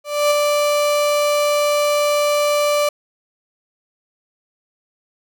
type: tone with ADSR envelope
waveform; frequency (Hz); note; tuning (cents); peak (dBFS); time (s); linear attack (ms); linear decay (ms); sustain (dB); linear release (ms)
35% pulse; 587.3; D5; 0; -10; 0.04-2.89; 270; 11; -3; 4
effects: none